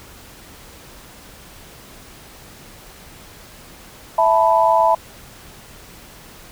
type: chord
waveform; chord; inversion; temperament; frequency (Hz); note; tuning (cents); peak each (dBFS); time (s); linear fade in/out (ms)
sine; E suspended fourth; none; equal; 659.3 / 880 / 987.8; E5 / A5 / B5; 0 / 0 / 0; -16; 4.18-4.95; 5
effects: pink hiss -42 dBFS RMS until 6.51 s